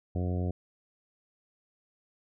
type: harmonic tone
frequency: 89.9 Hz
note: F#2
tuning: 49 cents flat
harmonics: 1 / 2 / 3 / 4 / 5 / 6 / 7 / 8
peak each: -29 / -35 / -39 / -41 / -43 / -45 / -46 / -47 dBFS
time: 0.15-0.51 s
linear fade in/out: 5 ms
effects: none